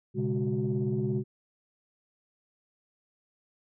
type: tone cluster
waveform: sine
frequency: 121.3 / 138.9 / 206.3 / 370.6 Hz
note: B2 / C#3 / G#3 / F#4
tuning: -31 / +4 / -11 / +3 cents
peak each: -31 dBFS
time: 0.14-1.24 s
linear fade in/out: 50 ms
effects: tanh soft clip ceiling -19 dBFS